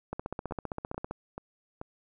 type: two click trains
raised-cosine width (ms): 1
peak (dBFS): -20 / -24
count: 16 / 4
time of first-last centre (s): 0.13-1.11 / 0.51-1.814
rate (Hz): 15.3 / 2.3
effects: none